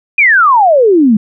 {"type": "exponential sweep", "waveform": "sine", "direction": "down", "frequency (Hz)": [2489, 202.2], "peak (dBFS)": -4, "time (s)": [0.18, 1.17], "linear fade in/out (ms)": 5, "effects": []}